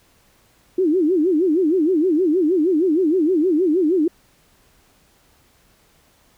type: tone with vibrato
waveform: sine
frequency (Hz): 337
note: E4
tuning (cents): +38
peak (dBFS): -14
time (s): 0.78-4.08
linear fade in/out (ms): 5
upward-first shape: sine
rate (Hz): 6.4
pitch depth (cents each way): 230
effects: pink hiss -57 dBFS RMS until 6.37 s